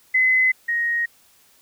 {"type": "tone pair in turn", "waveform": "sine", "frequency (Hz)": [2033, 1875.3], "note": ["B6", "A#6"], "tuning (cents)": [50, 10], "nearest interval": "minor second", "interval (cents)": 140, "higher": "first", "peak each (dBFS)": [-14, -19], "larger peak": "first", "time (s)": [[0.14, 0.52], [0.68, 1.06]], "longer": "neither", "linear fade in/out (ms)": 10, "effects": ["white hiss -56 dBFS RMS until 1.61 s"]}